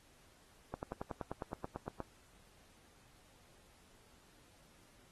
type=slowing click train; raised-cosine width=1 ms; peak=-26 dBFS; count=13; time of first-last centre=0.74-2.003 s; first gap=89 ms; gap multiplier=1.03; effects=pink hiss -66 dBFS RMS until 5.11 s + AAC 32 kbps